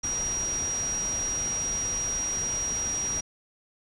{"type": "tone in noise", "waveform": "sine", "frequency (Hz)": 5730, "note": "F8", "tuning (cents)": 44, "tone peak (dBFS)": -27, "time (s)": [0.03, 3.21], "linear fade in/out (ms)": 10, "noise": "pink", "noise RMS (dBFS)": -37, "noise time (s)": [0.03, 3.21], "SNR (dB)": 7, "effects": ["resampled to 24000 Hz"]}